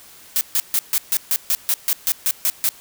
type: noise bursts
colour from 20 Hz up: blue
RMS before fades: -18 dBFS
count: 13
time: 0.36-2.69 s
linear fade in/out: 0 ms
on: 50 ms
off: 140 ms
effects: white hiss -45 dBFS RMS until 2.8 s